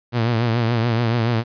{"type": "tone with vibrato", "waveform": "sawtooth", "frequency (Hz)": 116.54, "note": "A#2", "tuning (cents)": 0, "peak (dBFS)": -13, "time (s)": [0.12, 1.44], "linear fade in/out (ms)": 50, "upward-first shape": "triangle", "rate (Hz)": 7, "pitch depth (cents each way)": 95, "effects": ["resampled to 11025 Hz", "9-bit"]}